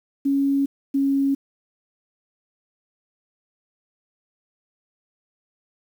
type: tone pair in turn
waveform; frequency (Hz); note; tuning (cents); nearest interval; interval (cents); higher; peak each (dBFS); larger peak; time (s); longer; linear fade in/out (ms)
sine; 277.2 / 275.4; C#4 / C#4; 0 / -11; unison; 11; first; -17; neither; 0.25-0.66 / 0.94-1.35; neither; 10
effects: 8-bit